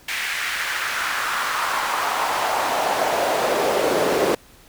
brown noise with high-pass filter sweep, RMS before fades -22 dBFS, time 0.08-4.35 s, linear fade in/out 5 ms, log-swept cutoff 2100 to 410 Hz, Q 2.2, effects pink hiss -50 dBFS RMS until 4.68 s

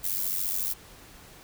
violet noise with amplitude modulation, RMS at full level -26 dBFS, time 0.03-0.74 s, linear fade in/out 20 ms, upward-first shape sine, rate 94.1 Hz, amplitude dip 75%, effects pink hiss -50 dBFS RMS until 1.43 s

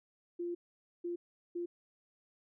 sine tone bursts at uneven times, 347.3 Hz, F4, 10 cents flat, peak -35 dBFS, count 3, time 0.39-0.55 / 1.04-1.16 / 1.55-1.66 s, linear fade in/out 10 ms, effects none

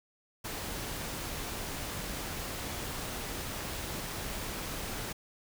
pink noise, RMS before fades -38 dBFS, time 0.44-5.13 s, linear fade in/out 10 ms, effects none

